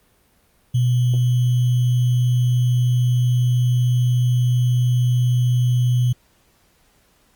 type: tone with sample-and-hold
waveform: sine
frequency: 123.47 Hz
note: B2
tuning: in tune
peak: -14 dBFS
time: 0.74-6.13 s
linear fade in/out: 10 ms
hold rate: 3150 Hz
effects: pink hiss -59 dBFS RMS until 7.35 s + Opus 32 kbps